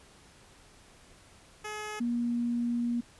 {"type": "tone pair in turn", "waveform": ["10% pulse", "sine"], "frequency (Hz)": [424.3, 238.1], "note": ["G#4", "A#3"], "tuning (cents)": [37, 37], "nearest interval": "minor seventh", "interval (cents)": 1000, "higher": "first", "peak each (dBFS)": [-28, -27], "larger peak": "second", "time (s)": [[1.64, 2], [2, 3.01]], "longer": "second", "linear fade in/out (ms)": 10, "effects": ["pink hiss -57 dBFS RMS until 3.19 s", "resampled to 24000 Hz"]}